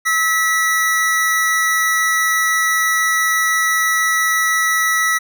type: tone pair together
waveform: square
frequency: 1295 / 1951 Hz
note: E6 / B6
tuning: -31 / -22 cents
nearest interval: perfect fifth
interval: 709 cents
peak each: -20 / -16 dBFS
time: 0.05-5.19 s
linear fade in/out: 20 ms
effects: none